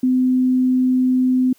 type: tone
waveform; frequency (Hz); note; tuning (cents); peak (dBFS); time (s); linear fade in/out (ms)
sine; 255.3; C4; -42; -13; 0.03-1.53; 5
effects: white hiss -56 dBFS RMS until 1.58 s